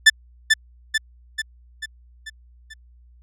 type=tone with echo; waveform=sawtooth; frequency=1760 Hz; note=A6; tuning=in tune; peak=-3 dBFS; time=0.06-0.1 s; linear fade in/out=10 ms; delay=440 ms; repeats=6; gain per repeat=-5 dB; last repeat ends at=2.74 s; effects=added 60 Hz sine -48 dBFS peak until 3.22 s + low-pass 8000 Hz 12 dB/octave